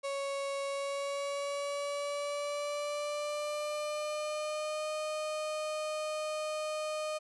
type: tone with pitch glide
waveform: 35% pulse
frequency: 554.4 to 615.1 Hz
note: C#5 to D#5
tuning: 0 to -20 cents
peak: -32 dBFS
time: 0.03-7.19 s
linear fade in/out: 20 ms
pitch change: +180 cents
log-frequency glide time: 0.64-4.89 s
effects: resampled to 24000 Hz